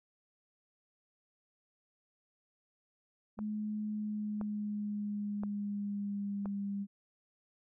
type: tone with pitch glide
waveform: sine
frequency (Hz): 212 to 200.1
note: G#3 to G3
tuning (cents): +36 to +36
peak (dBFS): -34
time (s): 3.37-6.87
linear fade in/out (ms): 50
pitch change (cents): -100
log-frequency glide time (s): 3.9-6.57
type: click train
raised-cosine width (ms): 1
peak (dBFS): -29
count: 4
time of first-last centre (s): 3.39-6.457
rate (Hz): 0.978
effects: none